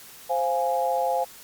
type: chord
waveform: sine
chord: F minor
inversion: second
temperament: equal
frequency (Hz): 523.3 / 698.5 / 830.6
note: C5 / F5 / Ab5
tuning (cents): 0 / 0 / 0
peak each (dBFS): -26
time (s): 0.29-1.25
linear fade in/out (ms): 20
effects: white hiss -46 dBFS RMS until 1.43 s + Opus 48 kbps